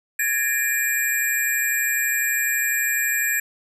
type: tone cluster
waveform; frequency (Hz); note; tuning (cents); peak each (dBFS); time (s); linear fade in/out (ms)
sine; 1676 / 1808 / 2382 / 7640 / 11970; G#6 / A6 / D7 / A#8 / F#9; +15 / +47 / +24 / +42 / +19; -26; 0.19-3.4; 5
effects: none